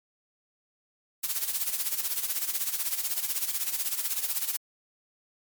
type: noise with tremolo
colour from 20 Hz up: blue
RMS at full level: -27 dBFS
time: 1.23-4.57 s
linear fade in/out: 10 ms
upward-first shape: sine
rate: 16 Hz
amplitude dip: 70%
effects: MP3 96 kbps